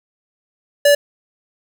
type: tone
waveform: square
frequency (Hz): 577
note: D5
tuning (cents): -31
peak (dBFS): -9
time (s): 0.85-0.95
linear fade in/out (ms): 5
effects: 8-bit